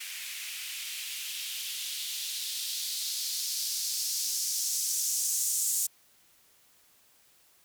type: noise with band-pass filter sweep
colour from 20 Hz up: violet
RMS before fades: -33 dBFS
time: 0-5.87 s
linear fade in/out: 10 ms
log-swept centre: 2200 to 7400 Hz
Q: 2.2
effects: white hiss -63 dBFS RMS until 7.64 s